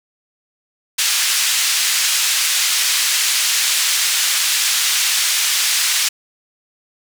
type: band-pass noise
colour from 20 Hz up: white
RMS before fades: -17 dBFS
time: 0.98-6.09 s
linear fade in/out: 10 ms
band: 1900 to 7600 Hz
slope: 12 dB/octave
effects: none